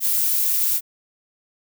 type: noise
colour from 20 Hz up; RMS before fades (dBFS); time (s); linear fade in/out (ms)
violet; -20; 0-0.81; 50
effects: none